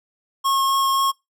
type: tone with vibrato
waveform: square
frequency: 1085 Hz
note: C#6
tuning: 37 cents flat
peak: -18 dBFS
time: 0.44-1.12 s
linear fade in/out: 20 ms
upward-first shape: triangle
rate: 3.8 Hz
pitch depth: 10 cents each way
effects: noise-tail reverb RT60 0.2 s tail -23 dB re dry